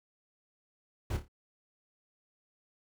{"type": "noise with echo", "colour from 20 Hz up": "brown", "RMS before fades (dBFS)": -32, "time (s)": [1.1, 1.17], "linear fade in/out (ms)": 5, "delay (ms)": 28, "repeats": 4, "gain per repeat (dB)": -8, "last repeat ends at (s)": 1.282, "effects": []}